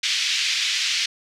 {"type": "band-pass noise", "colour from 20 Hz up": "pink", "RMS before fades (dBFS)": -23, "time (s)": [0.03, 1.06], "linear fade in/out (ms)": 5, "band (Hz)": [2300, 5700], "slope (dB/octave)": 24, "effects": []}